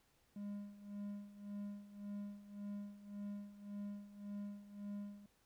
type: tone with tremolo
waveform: triangle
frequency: 203.7 Hz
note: G#3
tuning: 33 cents flat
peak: -40 dBFS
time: 0.36-5.26 s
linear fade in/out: 2 ms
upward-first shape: sine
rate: 1.8 Hz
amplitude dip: 80%
effects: pink hiss -75 dBFS RMS until 5.45 s